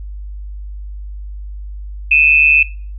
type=tone pair together; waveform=sine; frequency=2489 / 2637 Hz; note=D#7 / E7; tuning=0 / 0 cents; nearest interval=minor second; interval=100 cents; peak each=-10 dBFS; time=2.11-2.63 s; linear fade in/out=5 ms; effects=noise-tail reverb RT60 0.4 s tail -20 dB re dry + added 50 Hz sine -25 dBFS peak until 2.98 s